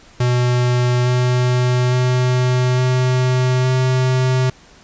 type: tone with pitch steps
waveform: square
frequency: 123.47 / 124.76 / 126.06 / 127.38 / 128.71 Hz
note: B2 / B2 / B2 / C3 / C3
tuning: 0 / +18 / +36 / -46 / -28 cents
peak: -14 dBFS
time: 0.2-4.5 s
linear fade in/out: 5 ms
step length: 860 ms
effects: pink hiss -46 dBFS RMS until 4.83 s + resampled to 16000 Hz